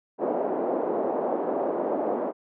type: band-pass noise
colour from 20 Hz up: white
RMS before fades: -27 dBFS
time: 0.18-2.33 s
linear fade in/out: 50 ms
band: 270 to 710 Hz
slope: 24 dB/octave
effects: none